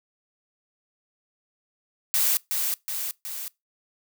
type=noise with echo; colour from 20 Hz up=blue; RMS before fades=-22 dBFS; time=2.14-2.37 s; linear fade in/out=0 ms; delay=370 ms; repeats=3; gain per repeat=-4 dB; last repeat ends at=3.48 s; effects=noise-tail reverb RT60 0.2 s tail -23 dB re dry